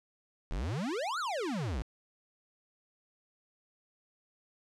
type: exponential two-way sweep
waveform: square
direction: up then down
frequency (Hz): 36 to 1509 to 49.17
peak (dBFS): -33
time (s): 0.51-1.82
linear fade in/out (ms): 0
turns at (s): 1.19
effects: low-pass 7000 Hz 12 dB/octave